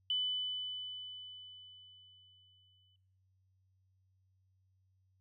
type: tone with exponential decay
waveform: sine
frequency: 3000 Hz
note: F#7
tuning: 23 cents sharp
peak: -30 dBFS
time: 0.1-2.96 s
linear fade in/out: 2 ms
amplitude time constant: 620 ms
effects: noise-tail reverb RT60 0.7 s tail -26 dB re dry + added 94 Hz sine -70 dBFS peak until 5.2 s